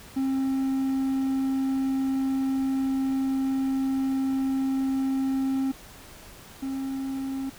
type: tone pair in turn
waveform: triangle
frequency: 267.1 / 268.6 Hz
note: C4 / C4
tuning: +36 / +46 cents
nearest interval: unison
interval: 10 cents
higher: second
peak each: -21 / -26 dBFS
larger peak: first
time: 0.16-5.72 / 6.62-7.5 s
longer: first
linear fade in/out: 10 ms
effects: pink hiss -47 dBFS RMS until 7.58 s